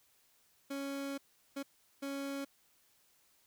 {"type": "tone bursts at uneven times", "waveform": "30% pulse", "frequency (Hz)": 277.2, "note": "C#4", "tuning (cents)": 0, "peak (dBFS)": -35, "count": 3, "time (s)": [[0.7, 1.18], [1.56, 1.63], [2.02, 2.45]], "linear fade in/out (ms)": 10, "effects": ["white hiss -70 dBFS RMS until 3.46 s"]}